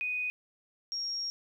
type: tone pair in turn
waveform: sine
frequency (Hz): 2489 / 5577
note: D#7 / F8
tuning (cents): 0 / -3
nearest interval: octave + major second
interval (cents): 1397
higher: second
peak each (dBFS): -30 / -32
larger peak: first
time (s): 0.01-0.3 / 0.92-1.3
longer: second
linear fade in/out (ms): 0
effects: 11-bit